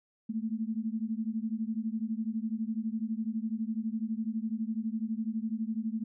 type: beating tone pair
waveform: sine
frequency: 216.8 / 228.8 Hz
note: A3 / A#3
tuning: -25 / -32 cents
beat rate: 12 Hz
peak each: -33 / -34 dBFS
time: 0.29-6.04 s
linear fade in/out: 10 ms
effects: none